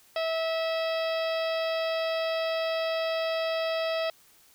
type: harmonic tone with a mistuned harmonic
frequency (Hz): 650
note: E5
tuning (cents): -24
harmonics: 1 / 2 / 3 / 4 / 5 / 6 / 7 / 8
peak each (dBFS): -27 / -37 / -39 / -39 / -40 / -42 / -44 / -44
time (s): 0.16-4.1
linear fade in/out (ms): 2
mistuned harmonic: 7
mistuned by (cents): +45
effects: white hiss -59 dBFS RMS until 4.54 s